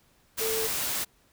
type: tone in noise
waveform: sine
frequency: 444.4 Hz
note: A4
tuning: 17 cents sharp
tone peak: -29 dBFS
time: 0.4-0.68 s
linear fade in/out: 20 ms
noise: white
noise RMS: -30 dBFS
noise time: 0.37-1.05 s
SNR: -2 dB
effects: pink hiss -64 dBFS RMS until 1.32 s